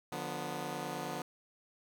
10% pulse chord, B diminished, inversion first, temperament just, 148.16 / 177.8 / 246.9 Hz, D3 / F3 / B3, +16 / +31 / 0 cents, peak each -34 dBFS, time 0.12-1.22 s, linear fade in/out 2 ms, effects none

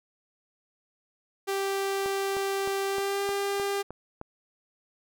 sawtooth tone with pitch glide, 392 to 399.1 Hz, G4 to G4, 0 to +31 cents, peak -23 dBFS, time 1.47-3.83 s, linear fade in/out 20 ms, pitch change +31 cents, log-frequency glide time 2.87-3.24 s
click train, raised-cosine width 1 ms, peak -24 dBFS, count 8, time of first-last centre 2.06-4.214 s, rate 3.25 Hz
effects none

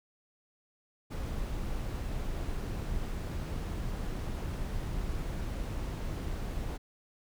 brown noise, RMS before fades -35 dBFS, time 1.1-6.78 s, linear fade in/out 20 ms, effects none

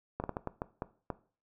slowing click train, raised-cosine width 1 ms, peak -20 dBFS, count 8, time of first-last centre 0.2-1.103 s, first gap 39 ms, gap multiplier 1.39, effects noise-tail reverb RT60 0.4 s tail -17 dB re dry

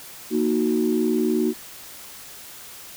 sine chord, D# minor, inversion second, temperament equal, 233.1 / 311.1 / 370 Hz, A#3 / D#4 / F#4, 0 / 0 / 0 cents, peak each -22 / -23 / -22 dBFS, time 0.3-1.54 s, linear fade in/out 50 ms, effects tanh soft clip ceiling -10 dBFS + white hiss -41 dBFS RMS until 2.96 s

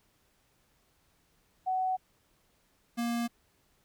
sine / square tone pair in turn, 748 / 235.6 Hz, F#5 / A#3, +19 / +19 cents, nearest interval octave + minor sixth, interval 2000 cents, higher first, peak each -27 / -30 dBFS, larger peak first, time 1.66-1.97 / 2.97-3.28 s, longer neither, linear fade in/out 20 ms, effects pink hiss -70 dBFS RMS until 3.84 s

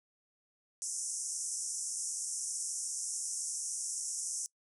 white band-pass noise, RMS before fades -38 dBFS, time 0.82-4.46 s, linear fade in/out 0 ms, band 5500 to 10000 Hz, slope 96 dB/octave, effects noise-tail reverb RT60 0.1 s tail -22 dB re dry

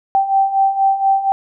sine beating tone pair, 777 / 781.2 Hz, G5 / G5, -16 / -6 cents, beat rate 4.2 Hz, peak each -18 / -13 dBFS, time 0.15-1.32 s, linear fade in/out 0 ms, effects none

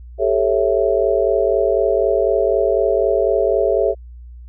sine chord, A dominant seventh, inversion third, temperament just, 396 / 440 / 550 / 660 Hz, G4 / A4 / C#5 / E5, +18 / 0 / -14 / +2 cents, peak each -19 dBFS, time 0.18-3.95 s, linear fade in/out 50 ms, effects added 60 Hz sine -34 dBFS peak until 4.48 s

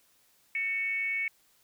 sine tone with frequency modulation, 2223 Hz, C#7, 4 cents sharp, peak -28 dBFS, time 0.55-1.28 s, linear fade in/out 2 ms, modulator 405 Hz, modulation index 0.41, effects white hiss -66 dBFS RMS until 1.63 s

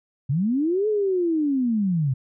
sine linear two-way sweep, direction up then down, 124.2 to 434.9 to 124.2 Hz, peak -19 dBFS, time 0.29-2.14 s, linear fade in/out 10 ms, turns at 0.88 s, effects none

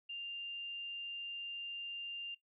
sine tone, 2794 Hz, F7, in tune, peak -40 dBFS, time 0.09-2.35 s, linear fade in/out 10 ms, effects noise-tail reverb RT60 0.1 s tail -17 dB re dry

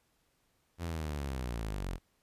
sawtooth linear sweep, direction down, 87.31 to 41.44 Hz, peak -31 dBFS, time 0.78-1.99 s, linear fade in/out 50 ms, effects pink hiss -74 dBFS RMS until 2.22 s + resampled to 32000 Hz

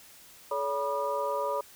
sine tone cluster, 428.5 / 567 / 973 / 1211 Hz, A4 / C#5 / B5 / D#6, -46 / +39 / -26 / -47 cents, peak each -36 / -31 / -32 / -36 dBFS, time 0.51-1.61 s, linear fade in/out 5 ms, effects white hiss -53 dBFS RMS until 1.75 s

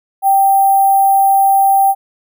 sine tone with sample-and-hold, 784 Hz, G5, in tune, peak -7 dBFS, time 0.22-1.95 s, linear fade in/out 50 ms, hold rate 11025 Hz, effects none

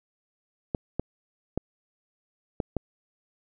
clicks, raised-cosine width 2 ms, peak -13 dBFS, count 5, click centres 0.748 / 0.996 / 1.576 / 2.602 / 2.767 s, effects none

